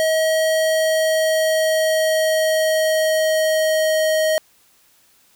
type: tone with pitch glide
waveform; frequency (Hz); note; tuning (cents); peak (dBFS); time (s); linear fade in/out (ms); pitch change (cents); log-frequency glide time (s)
square; 636 to 628.3; D#5 to D#5; +38 to +17; -16; 0-4.38; 0; -21; 0.58-4.04
effects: white hiss -56 dBFS RMS until 5.35 s